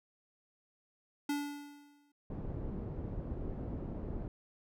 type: tone with exponential decay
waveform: square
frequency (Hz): 288.8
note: D4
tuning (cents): -29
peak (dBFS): -31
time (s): 1.29-2.12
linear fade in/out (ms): 5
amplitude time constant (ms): 180
type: low-pass noise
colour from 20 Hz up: pink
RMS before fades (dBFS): -40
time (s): 2.3-4.28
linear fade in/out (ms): 2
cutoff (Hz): 410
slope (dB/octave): 12
effects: none